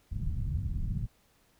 pink low-pass noise, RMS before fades -32 dBFS, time 0.11-1.07 s, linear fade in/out 20 ms, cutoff 160 Hz, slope 24 dB/octave, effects pink hiss -67 dBFS RMS until 1.59 s

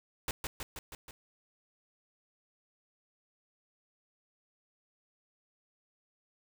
pink noise with echo, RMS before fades -34 dBFS, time 0.28-0.31 s, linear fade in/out 2 ms, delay 160 ms, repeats 5, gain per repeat -3 dB, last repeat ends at 1.11 s, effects none

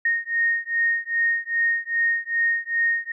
sine beating tone pair, 1853 / 1855.5 Hz, A#6 / A#6, -11 / -9 cents, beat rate 2.5 Hz, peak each -23 dBFS, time 0.05-3.12 s, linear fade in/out 5 ms, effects none

